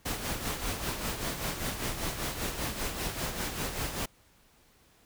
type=noise with tremolo; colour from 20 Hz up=pink; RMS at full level=-32 dBFS; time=0.05-4.06 s; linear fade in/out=10 ms; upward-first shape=sine; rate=5.1 Hz; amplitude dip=55%; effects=pink hiss -63 dBFS RMS until 5.05 s